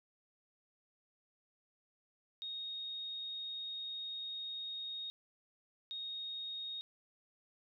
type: tone bursts at uneven times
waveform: sine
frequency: 3729 Hz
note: A#7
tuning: in tune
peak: -40 dBFS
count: 2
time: 2.42-5.1 / 5.91-6.81 s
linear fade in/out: 0 ms
effects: none